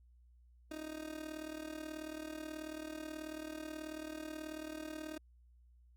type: tone with amplitude modulation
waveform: 30% pulse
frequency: 311.1 Hz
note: D#4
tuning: in tune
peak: -37 dBFS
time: 0.71-5.18 s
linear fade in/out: 5 ms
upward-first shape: sine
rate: 38.4 Hz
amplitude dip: 75%
effects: added 60 Hz sine -61 dBFS peak until 5.96 s + Opus 48 kbps